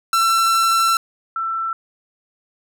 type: tone pair in turn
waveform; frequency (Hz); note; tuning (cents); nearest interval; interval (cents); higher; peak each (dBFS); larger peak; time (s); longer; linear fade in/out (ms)
45% pulse / sine; 1344 / 1336.7; E6 / E6; +33 / +24; unison; 9; first; -14 / -20; first; 0.13-0.97 / 1.36-1.73; first; 2
effects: none